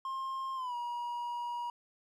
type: tone with pitch glide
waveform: triangle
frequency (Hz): 1063 to 958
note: C6 to A#5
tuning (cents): +27 to +47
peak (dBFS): -33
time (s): 0.05-1.7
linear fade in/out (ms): 2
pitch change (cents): -180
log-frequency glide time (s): 0.55-0.75
effects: none